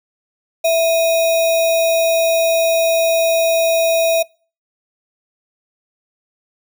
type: tone with sample-and-hold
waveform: sine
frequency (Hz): 659.3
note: E5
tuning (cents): 0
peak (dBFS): -11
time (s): 0.64-4.23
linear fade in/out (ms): 10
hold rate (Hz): 3150
effects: noise-tail reverb RT60 0.4 s tail -26 dB re dry